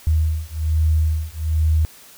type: beating tone pair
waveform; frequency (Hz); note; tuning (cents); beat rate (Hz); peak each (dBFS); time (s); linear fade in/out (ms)
sine; 78 / 79.2; D#2 / D#2; +5 / +31; 1.2; -19; 0.07-1.85; 0
effects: white hiss -45 dBFS RMS until 2.17 s

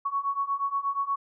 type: beating tone pair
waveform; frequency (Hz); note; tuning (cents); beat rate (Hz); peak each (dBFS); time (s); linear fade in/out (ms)
sine; 1108.7 / 1117.1; C#6 / C#6; 0 / +13; 8.4; -30 / -28; 0.05-1.16; 10
effects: none

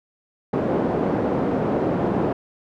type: band-pass noise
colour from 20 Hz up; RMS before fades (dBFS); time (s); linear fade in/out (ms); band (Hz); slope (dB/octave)
pink; -22; 0.53-2.33; 5; 210 to 590; 12
effects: none

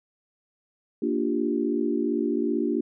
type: chord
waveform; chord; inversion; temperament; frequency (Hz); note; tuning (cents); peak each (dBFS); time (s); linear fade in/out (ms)
sine; G minor seventh; first; equal; 233.1 / 293.7 / 349.2 / 392; Bb3 / D4 / F4 / G4; 0 / 0 / 0 / 0; -28 / -27 / -28 / -30; 1.02-2.81; 5
effects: none

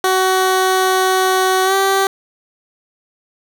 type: tone with pitch glide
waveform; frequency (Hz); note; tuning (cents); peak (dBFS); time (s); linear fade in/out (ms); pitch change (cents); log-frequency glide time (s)
15% pulse; 375.2 to 388.7; F#4 to G4; +24 to -15; -6; 0.04-2.07; 2; +61; 1.64-1.74
effects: none

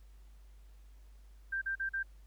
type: tone bursts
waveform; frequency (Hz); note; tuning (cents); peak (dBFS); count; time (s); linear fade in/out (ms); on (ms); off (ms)
sine; 1577; G6; +10; -32; 4; 1.52-2.031; 10; 97; 41
effects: added 50 Hz sine -53 dBFS peak until 2.26 s + pink hiss -71 dBFS RMS until 2.26 s

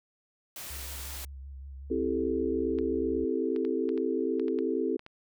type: noise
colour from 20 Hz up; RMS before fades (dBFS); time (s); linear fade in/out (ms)
white; -41; 0.56-1.25; 2
type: tone with vibrato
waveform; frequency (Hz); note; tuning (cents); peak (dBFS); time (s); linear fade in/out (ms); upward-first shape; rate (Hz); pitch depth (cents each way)
sine; 68; C#2; -33; -40; 0.7-3.25; 5; sine; 5.4; 47
type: chord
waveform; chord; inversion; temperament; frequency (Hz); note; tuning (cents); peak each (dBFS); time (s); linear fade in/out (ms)
sine; A minor seventh; first; equal; 261.6 / 329.6 / 392 / 440; C4 / E4 / G4 / A4; 0 / 0 / 0 / 0; -32; 1.9-4.97; 10
type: clicks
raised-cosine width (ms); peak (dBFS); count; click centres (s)
0.3; -30; 10; 2.787 / 3.562 / 3.65 / 3.891 / 3.977 / 4.397 / 4.482 / 4.588 / 4.994 / 5.064
effects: none

